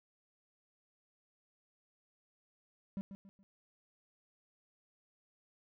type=tone with echo; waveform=triangle; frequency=196 Hz; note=G3; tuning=in tune; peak=-34 dBFS; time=2.97-3.01 s; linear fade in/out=0 ms; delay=140 ms; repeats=3; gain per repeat=-9 dB; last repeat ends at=3.43 s; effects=none